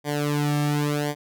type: tone with flanger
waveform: sawtooth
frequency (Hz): 146.83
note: D3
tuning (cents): 0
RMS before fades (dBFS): -24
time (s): 0.04-1.15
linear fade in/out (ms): 50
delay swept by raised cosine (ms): 0.74 to 2.04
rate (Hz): 0.91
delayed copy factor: -0.95
effects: none